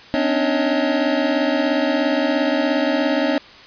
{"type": "tone cluster", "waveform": "square", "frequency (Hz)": [256.7, 282.7, 299.8, 555, 631], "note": ["C4", "C#4", "D4", "C#5", "D#5"], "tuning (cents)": [-33, 34, 36, 2, 24], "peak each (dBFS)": -24, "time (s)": [0.14, 3.38], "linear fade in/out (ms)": 0, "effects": ["white hiss -42 dBFS RMS until 3.66 s", "resampled to 11025 Hz"]}